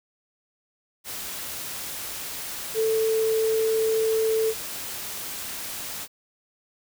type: tone in noise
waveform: sine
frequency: 442.9 Hz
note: A4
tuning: 11 cents sharp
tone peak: -20 dBFS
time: 2.74-4.54 s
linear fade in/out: 50 ms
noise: white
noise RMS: -34 dBFS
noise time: 1.04-6.08 s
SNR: +11 dB
effects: none